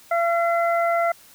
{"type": "harmonic tone", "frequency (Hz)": 680, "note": "F5", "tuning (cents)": -46, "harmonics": [1, 2, 3], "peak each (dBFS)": [-19, -25, -29], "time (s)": [0.11, 1.12], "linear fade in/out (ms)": 5, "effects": ["white hiss -50 dBFS RMS until 1.34 s"]}